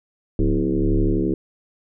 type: tone with frequency modulation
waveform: sine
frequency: 180.6 Hz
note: F#3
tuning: 42 cents flat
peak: -16 dBFS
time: 0.39-1.34 s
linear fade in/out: 2 ms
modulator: 71.9 Hz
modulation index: 3.1
effects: none